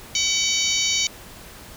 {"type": "harmonic tone with a mistuned harmonic", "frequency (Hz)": 757, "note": "F#5", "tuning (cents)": 39, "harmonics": [3, 4, 5, 6, 7, 8, 9], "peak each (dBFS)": [-27, -27, -27, -27, -27, -27, -27], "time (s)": [0.15, 1.07], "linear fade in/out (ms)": 2, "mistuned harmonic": 7, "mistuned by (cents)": 91, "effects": ["pink hiss -42 dBFS RMS until 1.76 s"]}